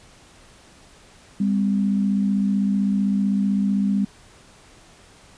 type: tone pair together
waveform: sine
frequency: 200 / 255.7 Hz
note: G3 / C4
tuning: +35 / -40 cents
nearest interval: major third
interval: 425 cents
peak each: -18 / -26 dBFS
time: 1.4-4.05 s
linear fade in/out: 5 ms
effects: pink hiss -50 dBFS RMS until 5.37 s + resampled to 22050 Hz